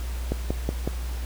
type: click train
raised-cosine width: 2 ms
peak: -12 dBFS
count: 4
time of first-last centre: 0.32-0.876 s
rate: 5.4 Hz
effects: added 60 Hz sine -28 dBFS peak until 1.25 s + pink hiss -42 dBFS RMS until 1.25 s